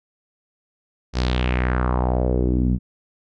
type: tone with low-pass filter sweep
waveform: sawtooth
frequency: 62.2 Hz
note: B1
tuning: 13 cents sharp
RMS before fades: -20 dBFS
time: 1.13-2.79 s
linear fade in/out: 50 ms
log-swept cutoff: 5400 to 190 Hz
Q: 2.9
effects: none